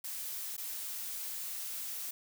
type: noise with dropouts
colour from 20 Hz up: blue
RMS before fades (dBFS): -40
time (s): 0.04-2.11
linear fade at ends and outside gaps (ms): 5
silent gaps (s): 0.567-0.578
effects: none